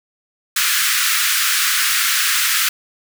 pink high-pass noise, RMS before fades -17 dBFS, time 0.56-2.69 s, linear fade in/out 5 ms, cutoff 1300 Hz, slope 48 dB/octave, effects none

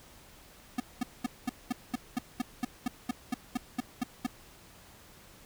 square tone bursts, 247.1 Hz, B3, 1 cent sharp, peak -28 dBFS, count 16, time 0.78-4.266 s, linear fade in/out 5 ms, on 21 ms, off 210 ms, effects pink hiss -55 dBFS RMS until 5.45 s

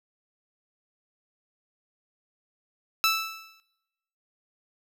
15% pulse tone with exponential decay, 1318.5 Hz, E6, in tune, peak -12 dBFS, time 3.04-3.6 s, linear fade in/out 0 ms, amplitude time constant 120 ms, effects noise-tail reverb RT60 1.0 s tail -22 dB re dry

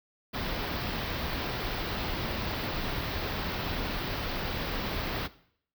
pink band-stop noise, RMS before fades -33 dBFS, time 0.33-5.28 s, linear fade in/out 20 ms, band 5100 to 15000 Hz, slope 48 dB/octave, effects noise-tail reverb RT60 0.6 s tail -17 dB re dry

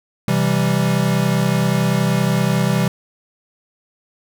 square chord, C major, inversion none, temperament equal with one note detuned, 130.81 / 165.48 / 196 Hz, C3 / E3 / G3, 0 / +7 / 0 cents, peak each -20 dBFS, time 0.28-2.88 s, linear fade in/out 2 ms, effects none

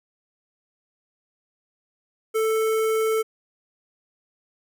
square tone with notch filter, 441.1 Hz, A4, 4 cents sharp, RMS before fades -22 dBFS, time 2.34-3.23 s, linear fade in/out 20 ms, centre 4200 Hz, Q 1, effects none

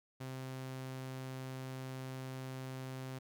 sawtooth tone, 130.81 Hz, C3, in tune, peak -38 dBFS, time 0.2-3.19 s, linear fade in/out 10 ms, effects none

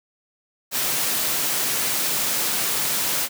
white high-pass noise, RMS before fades -23 dBFS, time 0.71-3.29 s, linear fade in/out 50 ms, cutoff 110 Hz, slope 48 dB/octave, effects none

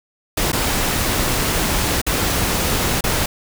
pink noise with dropouts, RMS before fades -19 dBFS, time 0.37-3.26 s, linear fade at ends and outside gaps 5 ms, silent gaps 0.519-0.529 / 2.016-2.065 / 3.009-3.039 s, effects none

